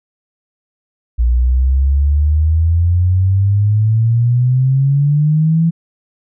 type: exponential sweep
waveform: sine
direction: up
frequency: 58.27 to 167.6 Hz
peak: -9 dBFS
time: 1.18-5.71 s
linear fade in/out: 20 ms
effects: none